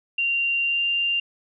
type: tone with pitch glide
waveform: sine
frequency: 2770 to 2788 Hz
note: F7 to F7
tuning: -15 to -4 cents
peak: -20 dBFS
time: 0.18-1.2 s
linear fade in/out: 5 ms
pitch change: +11 cents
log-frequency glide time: 0.63-0.82 s
effects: none